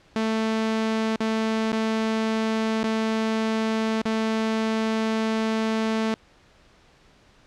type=tone with dropouts; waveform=sawtooth; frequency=221.2 Hz; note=A3; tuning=9 cents sharp; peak=-18 dBFS; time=0.16-6.14 s; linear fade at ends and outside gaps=0 ms; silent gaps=1.16-1.205 / 1.719-1.728 / 2.831-2.84 / 4.017-4.055 s; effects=pink hiss -56 dBFS RMS until 7.46 s + low-pass 5000 Hz 12 dB/octave